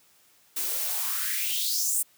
blue noise with high-pass filter sweep, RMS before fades -28 dBFS, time 0.56-2.03 s, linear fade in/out 10 ms, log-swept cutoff 310 to 9300 Hz, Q 4.4, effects white hiss -61 dBFS RMS until 2.17 s + high-pass 80 Hz 12 dB/octave

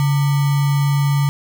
sine tone with sample-and-hold, 141.6 Hz, C#3, 37 cents sharp, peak -13 dBFS, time 0-1.29 s, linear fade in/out 0 ms, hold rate 1050 Hz, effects none

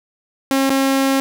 sawtooth tone with dropouts, 270 Hz, C#4, 45 cents flat, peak -10 dBFS, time 0.51-1.2 s, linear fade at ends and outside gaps 0 ms, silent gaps 0.694-0.702 s, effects none

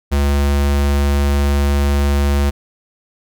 square tone, 70.9 Hz, C#2, 40 cents sharp, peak -13 dBFS, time 0.11-2.51 s, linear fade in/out 20 ms, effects none

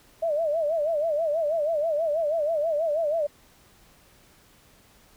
sine tone with vibrato, 625 Hz, D#5, 8 cents sharp, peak -22 dBFS, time 0.22-3.27 s, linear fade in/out 10 ms, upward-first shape sine, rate 6.2 Hz, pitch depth 130 cents each way, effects pink hiss -57 dBFS RMS until 5.16 s

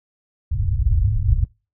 white low-pass noise, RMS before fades -18 dBFS, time 0.51-1.45 s, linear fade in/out 10 ms, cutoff 110 Hz, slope 48 dB/octave, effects noise-tail reverb RT60 0.3 s tail -25 dB re dry

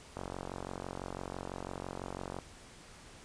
click train, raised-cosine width 1 ms, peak -25 dBFS, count 103, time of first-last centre 0.17-2.387 s, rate 46 Hz, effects pink hiss -54 dBFS RMS until 3.24 s + resampled to 22050 Hz

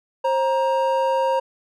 triangle tone pair together, 531.8 / 940 Hz, C5 / A#5, +28 / +14 cents, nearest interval minor seventh, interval 986 cents, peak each -18 / -19 dBFS, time 0.24-1.4 s, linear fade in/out 10 ms, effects none

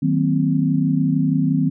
sine chord, C half-diminished seventh, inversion first, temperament just, 156.98 / 188.37 / 235.5 / 261.6 Hz, Eb3 / Gb3 / Bb3 / C4, +16 / +31 / +18 / 0 cents, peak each -19 / -23 / -25 / -19 dBFS, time 0.02-1.7 s, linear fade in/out 10 ms, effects none

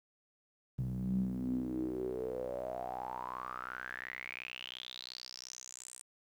sawtooth tone with band-pass filter sweep, 62.8 Hz, B1, 30 cents sharp, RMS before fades -40 dBFS, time 0.78-6.02 s, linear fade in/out 5 ms, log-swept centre 140 to 8800 Hz, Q 9.5, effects 11-bit

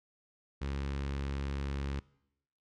sawtooth tone with notch filter, 69.3 Hz, C#2, in tune, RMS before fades -36 dBFS, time 0.61-2 s, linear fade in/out 10 ms, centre 680 Hz, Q 2, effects noise-tail reverb RT60 0.8 s tail -22 dB re dry + low-pass 5000 Hz 12 dB/octave

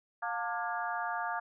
harmonic tone with a mistuned harmonic, 236.1 Hz, A#3, 22 cents sharp, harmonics 3 / 4 / 5 / 6 / 7, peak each -37 / -38 / -39 / -40 / -40 dBFS, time 0.22-1.4 s, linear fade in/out 10 ms, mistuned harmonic 4, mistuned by -83 cents, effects none

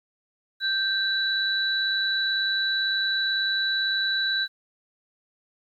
sine tone pair together, 1567 / 3949 Hz, G6 / B7, -1 / -1 cents, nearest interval octave + major third, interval 1600 cents, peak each -25 dBFS, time 0.6-4.48 s, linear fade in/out 50 ms, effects 10-bit

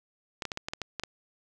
clicks, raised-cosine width 0.2 ms, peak -16 dBFS, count 9, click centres 0.422 / 0.453 / 0.518 / 0.574 / 0.685 / 0.735 / 0.817 / 0.997 / 1.036 s, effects none

